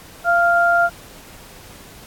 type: tone pair together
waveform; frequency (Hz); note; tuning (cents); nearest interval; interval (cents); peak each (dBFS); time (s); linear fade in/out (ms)
sine; 688.4 / 1396.9; F5 / F6; -25 / 0; octave; 1225; -15; 0.24-0.9; 50
effects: pink hiss -42 dBFS RMS until 2.06 s + AAC 64 kbps